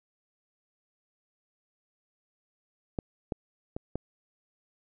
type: clicks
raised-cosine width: 2 ms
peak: -17 / -17 / -21 / -18 dBFS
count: 4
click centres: 2.988 / 3.322 / 3.765 / 3.956 s
effects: none